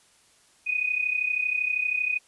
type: tone with amplitude modulation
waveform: sine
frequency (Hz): 2489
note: D#7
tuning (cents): 0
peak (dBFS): -20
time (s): 0.66-2.19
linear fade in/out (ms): 20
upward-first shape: sine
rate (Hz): 32.7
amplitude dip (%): 75
effects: white hiss -60 dBFS RMS until 2.27 s + resampled to 24000 Hz